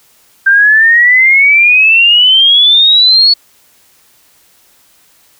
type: exponential sweep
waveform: sine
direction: up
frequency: 1568 to 4435 Hz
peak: -3 dBFS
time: 0.46-3.34 s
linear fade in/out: 10 ms
effects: white hiss -48 dBFS RMS until 5.39 s